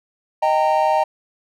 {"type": "chord", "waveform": "triangle", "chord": "Eb major", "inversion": "none", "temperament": "equal with one note detuned", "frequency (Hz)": [622.3, 784, 918.4], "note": ["Eb5", "G5", "Bb5"], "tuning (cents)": [0, 0, -26], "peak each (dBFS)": -17, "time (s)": [0.42, 1.04], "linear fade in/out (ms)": 10, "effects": []}